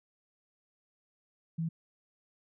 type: tone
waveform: sine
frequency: 164 Hz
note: E3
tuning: 9 cents flat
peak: -30 dBFS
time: 1.58-1.69 s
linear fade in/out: 10 ms
effects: none